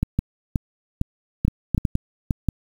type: clicks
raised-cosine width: 5 ms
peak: -7 dBFS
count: 12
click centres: 0.03 / 0.19 / 0.558 / 1.014 / 1.45 / 1.481 / 1.747 / 1.779 / 1.852 / 1.954 / 2.308 / 2.487 s
effects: 7-bit